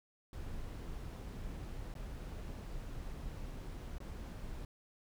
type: noise with dropouts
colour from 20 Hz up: brown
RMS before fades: -44 dBFS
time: 0.33-4.65 s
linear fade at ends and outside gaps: 1 ms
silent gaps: 1.94-1.952 / 3.983-4.003 s
effects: none